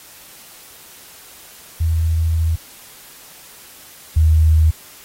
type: tone pair in turn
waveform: sine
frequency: 81.4 / 79.04 Hz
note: E2 / D#2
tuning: -21 / +28 cents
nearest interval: minor second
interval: 51 cents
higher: first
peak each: -14 / -9 dBFS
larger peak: second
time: 1.8-2.56 / 4.16-4.71 s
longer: first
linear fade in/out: 10 ms
effects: white hiss -42 dBFS RMS until 5.04 s + AAC 48 kbps